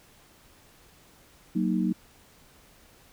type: chord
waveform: sine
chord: D# minor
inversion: first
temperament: just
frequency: 186.68 / 233.3 / 311.1 Hz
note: F#3 / A#3 / D#4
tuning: +16 / +2 / 0 cents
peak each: -26 / -28 / -29 dBFS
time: 1.55-1.93 s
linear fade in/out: 10 ms
effects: pink hiss -57 dBFS RMS until 3.12 s